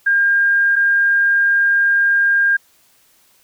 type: tone pair in turn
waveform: sine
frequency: 1608 / 1608 Hz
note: G6 / G6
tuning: +44 / +44 cents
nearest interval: unison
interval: 0 cents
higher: neither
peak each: -11 dBFS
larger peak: neither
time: 0.06-0.76 / 0.76-2.57 s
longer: second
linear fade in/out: 10 ms
effects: white hiss -55 dBFS RMS until 3.43 s